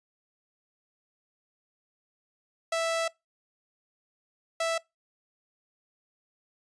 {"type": "tone bursts at uneven times", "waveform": "sawtooth", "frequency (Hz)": 659.3, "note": "E5", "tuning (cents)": 0, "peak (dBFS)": -22, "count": 2, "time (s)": [[2.72, 3.08], [4.6, 4.78]], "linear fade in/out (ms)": 5, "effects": ["noise-tail reverb RT60 0.2 s tail -23 dB re dry", "resampled to 22050 Hz"]}